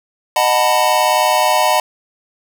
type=chord; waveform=square; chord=B dominant seventh; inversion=first; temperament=just; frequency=617.4 / 740.8 / 889 / 987.8 Hz; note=D#5 / F#5 / A5 / B5; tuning=-14 / +2 / +18 / 0 cents; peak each=-18 dBFS; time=0.36-1.8 s; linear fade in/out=2 ms; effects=none